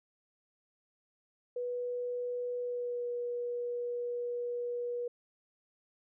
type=tone with pitch glide; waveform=sine; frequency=490 to 483 Hz; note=B4 to B4; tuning=-14 to -39 cents; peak=-33 dBFS; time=1.56-5.08 s; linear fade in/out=5 ms; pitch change=-25 cents; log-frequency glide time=2.6-3.08 s; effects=none